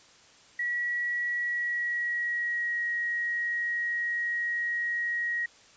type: tone with pitch glide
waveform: sine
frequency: 1928 to 1893.8 Hz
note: B6 to A#6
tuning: -42 to +27 cents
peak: -27 dBFS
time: 0.59-5.46 s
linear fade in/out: 5 ms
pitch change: -31 cents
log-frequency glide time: 1.37-2.89 s
effects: white hiss -56 dBFS RMS until 5.76 s + resampled to 16000 Hz